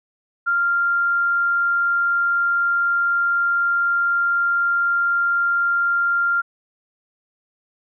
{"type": "tone", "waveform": "sine", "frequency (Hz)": 1392, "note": "F6", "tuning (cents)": -6, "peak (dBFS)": -16, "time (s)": [0.46, 6.42], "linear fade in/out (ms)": 20, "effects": []}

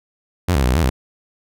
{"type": "tone with pitch steps", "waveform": "sawtooth", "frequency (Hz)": [89.7, 69.5, 61.9, 63, 82.3, 64.1], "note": ["F2", "C#2", "B1", "B1", "E2", "C2"], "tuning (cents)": [47, 5, 5, 35, -2, -35], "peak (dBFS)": -10, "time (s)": [0.48, 0.9], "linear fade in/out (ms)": 10, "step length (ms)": 70, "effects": []}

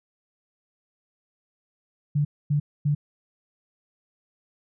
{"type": "tone bursts", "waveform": "sine", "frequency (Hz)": 146.4, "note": "D3", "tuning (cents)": -5, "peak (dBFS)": -19, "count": 3, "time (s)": [2.15, 2.95], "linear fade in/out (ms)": 10, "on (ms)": 100, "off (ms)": 250, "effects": []}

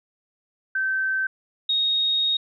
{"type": "tone pair in turn", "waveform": "sine", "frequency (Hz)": [1546, 3739], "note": ["G6", "A#7"], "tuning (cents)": [-24, 4], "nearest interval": "octave + minor third", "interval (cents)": 1528, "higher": "second", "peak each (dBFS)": [-21, -19], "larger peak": "second", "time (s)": [[0.75, 1.27], [1.69, 2.37]], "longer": "second", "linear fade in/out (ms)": 5, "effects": []}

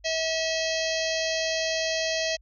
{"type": "harmonic tone with a mistuned harmonic", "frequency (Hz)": 645, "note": "E5", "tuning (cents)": -38, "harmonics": [1, 3, 4, 5, 6, 7, 8, 9, 10], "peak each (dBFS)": [-28, -33, -34, -35, -36, -36, -37, -38, -38], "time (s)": [0.04, 2.37], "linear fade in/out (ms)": 20, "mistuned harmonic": 6, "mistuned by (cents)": 95, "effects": ["added 50 Hz sine -53 dBFS peak until 2.41 s"]}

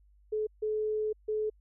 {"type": "tone bursts at uneven times", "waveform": "sine", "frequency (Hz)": 429.4, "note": "A4", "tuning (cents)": -42, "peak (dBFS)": -28, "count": 3, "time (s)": [[0.32, 0.47], [0.62, 1.13], [1.28, 1.5]], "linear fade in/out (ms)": 10, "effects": ["added 50 Hz sine -59 dBFS peak until 1.6 s"]}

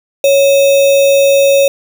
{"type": "tone with sample-and-hold", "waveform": "sine", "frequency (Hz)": 554.4, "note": "C#5", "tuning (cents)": 0, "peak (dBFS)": -5, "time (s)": [0.24, 1.68], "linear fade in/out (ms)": 2, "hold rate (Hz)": 3150, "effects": []}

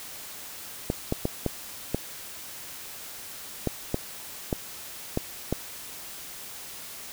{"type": "clicks", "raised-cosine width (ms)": 2, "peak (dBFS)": -11, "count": 10, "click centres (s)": [0.901, 1.124, 1.254, 1.463, 1.946, 3.673, 3.944, 4.528, 5.174, 5.526], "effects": ["white hiss -41 dBFS RMS until 7.12 s"]}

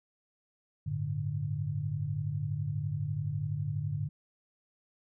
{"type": "chord", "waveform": "sine", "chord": "G suspended second", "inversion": "none", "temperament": "equal", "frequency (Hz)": [98, 110, 146.83], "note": ["G2", "A2", "D3"], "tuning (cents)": [0, 0, 0], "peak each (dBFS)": [-37, -36, -33], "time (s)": [0.86, 4.09], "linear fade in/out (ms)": 10, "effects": []}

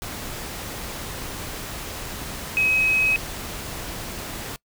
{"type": "tone in noise", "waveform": "sine", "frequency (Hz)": 2544, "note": "D#7", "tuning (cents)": 38, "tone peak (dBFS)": -17, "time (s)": [2.57, 3.16], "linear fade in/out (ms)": 0, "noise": "pink", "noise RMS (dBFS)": -33, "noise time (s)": [0.02, 4.56], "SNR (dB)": 13, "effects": ["noise-tail reverb RT60 0.1 s tail -23 dB re dry"]}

